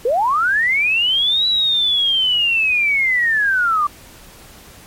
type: linear two-way sweep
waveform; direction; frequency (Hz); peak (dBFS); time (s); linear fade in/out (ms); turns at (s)
sine; up then down; 440 to 3951 to 1154; -13; 0.05-3.87; 5; 1.47
effects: pink hiss -42 dBFS RMS until 4.86 s + MP3 64 kbps